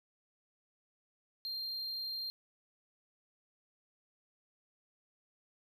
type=tone; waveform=triangle; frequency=4188 Hz; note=C8; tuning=1 cent sharp; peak=-36 dBFS; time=1.45-2.3 s; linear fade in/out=0 ms; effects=none